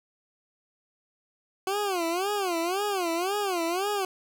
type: tone with vibrato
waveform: 20% pulse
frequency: 370.6 Hz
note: F#4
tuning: 3 cents sharp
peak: -21 dBFS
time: 1.67-4.05 s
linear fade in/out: 2 ms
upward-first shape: sine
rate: 1.9 Hz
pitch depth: 200 cents each way
effects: none